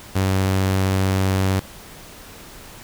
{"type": "tone", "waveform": "sawtooth", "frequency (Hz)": 95.4, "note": "G2", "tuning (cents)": -47, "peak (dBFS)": -13, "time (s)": [0.15, 1.6], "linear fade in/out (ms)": 10, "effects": ["pink hiss -41 dBFS RMS until 2.83 s"]}